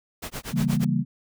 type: noise with tremolo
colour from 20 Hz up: pink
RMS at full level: -32 dBFS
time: 0.22-0.85 s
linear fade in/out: 10 ms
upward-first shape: sine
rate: 8.4 Hz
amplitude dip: 100%
type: chord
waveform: sine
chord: C# diminished seventh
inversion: none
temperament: equal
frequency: 138.59 / 164.81 / 196 / 233.1 Hz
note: C#3 / E3 / G3 / Bb3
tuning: 0 / 0 / 0 / 0 cents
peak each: -26 dBFS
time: 0.51-1.05 s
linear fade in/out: 50 ms
effects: none